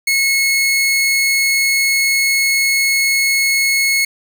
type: tone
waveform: sawtooth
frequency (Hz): 2182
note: C#7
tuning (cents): -28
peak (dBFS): -9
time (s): 0.07-4.05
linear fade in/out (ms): 5
effects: 8-bit